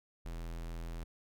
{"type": "tone", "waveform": "square", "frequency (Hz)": 41.71, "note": "E1", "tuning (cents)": 21, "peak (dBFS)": -40, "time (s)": [0.25, 1.04], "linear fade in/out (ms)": 10, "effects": []}